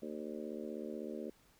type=harmonic tone with a mistuned harmonic; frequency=76.1 Hz; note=D#2; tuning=38 cents flat; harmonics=3 / 4 / 5 / 6 / 7 / 8; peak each=-45 / -47 / -46 / -49 / -49 / -52 dBFS; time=0.02-1.3 s; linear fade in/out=5 ms; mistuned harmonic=8; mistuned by=-35 cents; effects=pink hiss -68 dBFS RMS until 1.59 s